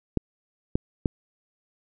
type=clicks; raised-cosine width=3 ms; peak=-9 dBFS; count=3; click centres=0.173 / 0.755 / 1.058 s; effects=none